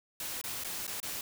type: noise with dropouts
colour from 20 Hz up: white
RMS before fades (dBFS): -38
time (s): 0.2-1.21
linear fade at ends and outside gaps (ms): 2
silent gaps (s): 0.414-0.439 / 0.638-0.645 / 0.868-0.877 / 1.002-1.029
effects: none